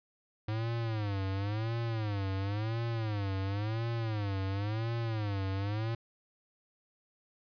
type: tone with vibrato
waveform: square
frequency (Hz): 105.9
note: G#2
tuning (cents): +34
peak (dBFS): -32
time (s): 0.48-5.95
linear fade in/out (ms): 5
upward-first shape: sine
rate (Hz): 0.95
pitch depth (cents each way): 170
effects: resampled to 11025 Hz